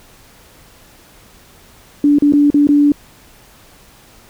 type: tone with dropouts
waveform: sine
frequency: 290.2 Hz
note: D4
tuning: 21 cents flat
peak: -7 dBFS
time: 2.04-2.92 s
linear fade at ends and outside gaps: 2 ms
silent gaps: 2.186-2.222 / 2.324-2.335 / 2.503-2.543 / 2.671-2.689 s
effects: pink hiss -45 dBFS RMS until 4.29 s